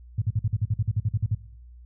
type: tone bursts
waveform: sine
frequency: 107.1 Hz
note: A2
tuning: 46 cents flat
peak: -20 dBFS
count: 14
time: 0.18-1.349 s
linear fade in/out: 5 ms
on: 38 ms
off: 49 ms
effects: noise-tail reverb RT60 0.8 s tail -21 dB re dry + added 60 Hz sine -44 dBFS peak until 1.85 s